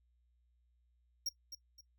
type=tone with echo; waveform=45% pulse; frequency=5588 Hz; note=F8; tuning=in tune; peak=-35 dBFS; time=1.26-1.29 s; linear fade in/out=5 ms; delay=260 ms; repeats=2; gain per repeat=-10 dB; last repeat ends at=1.81 s; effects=noise-tail reverb RT60 0.1 s tail -17 dB re dry + added 60 Hz sine -70 dBFS peak until 1.98 s